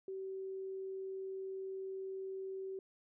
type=tone; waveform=sine; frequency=383 Hz; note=G4; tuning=40 cents flat; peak=-40 dBFS; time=0.08-2.79 s; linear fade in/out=2 ms; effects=none